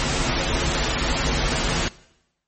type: noise with comb filter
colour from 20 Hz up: pink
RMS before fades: -22 dBFS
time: 0-1.88 s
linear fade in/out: 0 ms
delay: 10 ms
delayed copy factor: -0.85
effects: noise-tail reverb RT60 0.9 s tail -21 dB re dry + MP3 32 kbps